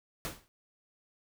pink noise with exponential decay, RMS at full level -34 dBFS, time 0.25-0.48 s, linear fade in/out 0 ms, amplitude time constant 49 ms, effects none

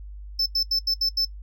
triangle tone bursts at uneven times, 5274 Hz, E8, in tune, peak -19 dBFS, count 6, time 0.39-0.46 / 0.55-0.63 / 0.71-0.79 / 0.87-0.94 / 1.01-1.09 / 1.17-1.25 s, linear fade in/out 5 ms, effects noise-tail reverb RT60 0.1 s tail -18 dB re dry + added 50 Hz sine -36 dBFS peak until 1.42 s

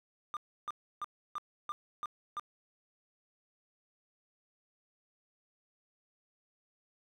triangle tone bursts, 1200 Hz, D6, 37 cents sharp, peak -33 dBFS, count 7, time 0.34-2.396 s, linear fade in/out 0 ms, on 28 ms, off 310 ms, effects none

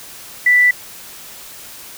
sine tone, 1975.5 Hz, B6, in tune, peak -8 dBFS, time 0.46-0.71 s, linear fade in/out 5 ms, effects white hiss -36 dBFS RMS until 1.97 s

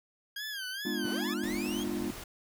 20% pulse tone with vibrato, 1610 Hz, G6, 46 cents sharp, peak -31 dBFS, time 0.36-1.34 s, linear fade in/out 5 ms, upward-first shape sine, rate 2.4 Hz, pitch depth 130 cents each way
triangle chord, G# diminished seventh, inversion none, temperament equal with one note detuned, 207.7 / 246.9 / 301.4 / 349.2 Hz, G#3 / B3 / D4 / F4, 0 / 0 / +45 / 0 cents, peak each -35 dBFS, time 0.85-2.11 s, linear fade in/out 5 ms
sawtooth linear sweep, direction up, 75.7 to 3331 Hz, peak -36 dBFS, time 1.04-1.84 s, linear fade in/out 10 ms
pink noise, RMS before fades -44 dBFS, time 1.43-2.24 s, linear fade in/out 5 ms
effects none

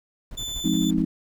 brown noise with tremolo, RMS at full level -37 dBFS, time 0.31-1.05 s, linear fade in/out 2 ms, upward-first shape square, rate 12 Hz, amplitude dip 55%
30% pulse tone, 3513 Hz, A7, 3 cents flat, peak -27 dBFS, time 0.37-0.91 s, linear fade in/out 10 ms
sine chord, F minor seventh, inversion none, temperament just, 174.61 / 209.5 / 261.9 / 314.3 Hz, F3 / Ab3 / C4 / Eb4, 0 / +15 / +2 / +18 cents, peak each -25 dBFS, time 0.64-1.05 s, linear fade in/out 10 ms
effects none

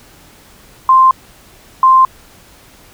sine tone pair in turn, 1046.5 / 1046.5 Hz, C6 / C6, 0 / 0 cents, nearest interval unison, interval 0 cents, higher neither, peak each -4 dBFS, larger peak neither, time 0.89-1.11 / 1.83-2.05 s, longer neither, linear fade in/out 2 ms, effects pink hiss -43 dBFS RMS until 2.93 s

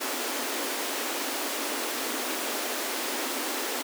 pink high-pass noise, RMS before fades -31 dBFS, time 0-3.83 s, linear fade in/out 20 ms, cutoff 240 Hz, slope 96 dB/octave, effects none

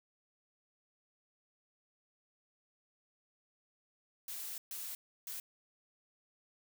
blue noise bursts at uneven times, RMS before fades -43 dBFS, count 3, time 4.28-4.58 / 4.71-4.95 / 5.27-5.4 s, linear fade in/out 2 ms, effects none

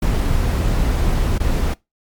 brown noise with dropouts, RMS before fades -17 dBFS, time 0.02-1.74 s, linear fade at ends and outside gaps 5 ms, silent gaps 1.382-1.4 s, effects noise-tail reverb RT60 0.2 s tail -22 dB re dry + MP3 96 kbps

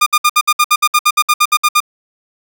sawtooth tone bursts, 1211 Hz, D#6, 47 cents flat, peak -4 dBFS, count 16, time 0.01-1.804 s, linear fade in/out 10 ms, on 54 ms, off 62 ms, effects none

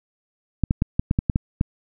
clicks, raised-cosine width 5 ms, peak -6 dBFS, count 9, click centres 0.637 / 0.709 / 0.821 / 0.995 / 1.111 / 1.189 / 1.298 / 1.359 / 1.611 s, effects none

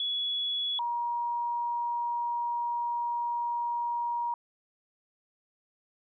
sine tone pair in turn, 3385 / 949.9 Hz, G#7 / A#5, +32 / +32 cents, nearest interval octave + minor seventh, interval 2200 cents, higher first, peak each -28 dBFS, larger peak neither, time 0-0.79 / 0.79-4.34 s, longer second, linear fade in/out 2 ms, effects none

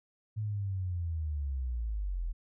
sine linear sweep, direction down, 109.2 to 38.89 Hz, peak -31 dBFS, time 0.36-2.33 s, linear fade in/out 20 ms, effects none

